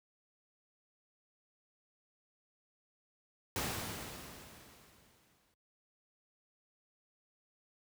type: noise with exponential decay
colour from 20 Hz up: pink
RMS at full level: -35 dBFS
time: 3.56-5.54 s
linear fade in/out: 1 ms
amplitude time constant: 430 ms
effects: noise-tail reverb RT60 0.1 s tail -24 dB re dry + high-pass 60 Hz 12 dB/octave